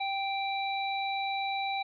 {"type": "harmonic tone", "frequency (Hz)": 784, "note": "G5", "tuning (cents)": 0, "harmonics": [1, 3, 5], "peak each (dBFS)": [-31, -36, -38], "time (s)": [0, 1.83], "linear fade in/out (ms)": 10, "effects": []}